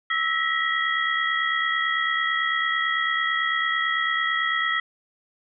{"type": "tone cluster", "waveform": "sine", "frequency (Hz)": [1310, 1905, 1974, 3276], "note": ["E6", "A#6", "B6", "G#7"], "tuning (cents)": [-11, 37, -1, -24], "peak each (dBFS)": [-26, -25, -28, -30], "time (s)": [0.1, 4.8], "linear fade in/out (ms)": 5, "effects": []}